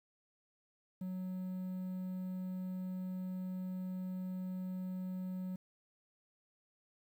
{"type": "tone with quantisation", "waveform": "triangle", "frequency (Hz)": 184.9, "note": "F#3", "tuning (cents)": -1, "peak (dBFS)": -36, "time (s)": [1.01, 5.56], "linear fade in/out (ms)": 5, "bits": 11, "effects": []}